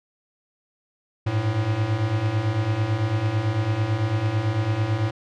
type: beating tone pair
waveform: square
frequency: 102.5 / 111.5 Hz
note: G#2 / A2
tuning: -22 / +23 cents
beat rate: 9 Hz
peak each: -27 / -23 dBFS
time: 1.26-5.11 s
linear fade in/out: 10 ms
effects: low-pass 4000 Hz 12 dB/octave